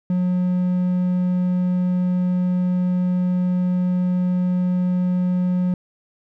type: tone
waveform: triangle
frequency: 180.7 Hz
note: F#3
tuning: 41 cents flat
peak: -15 dBFS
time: 0.1-5.74 s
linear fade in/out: 2 ms
effects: none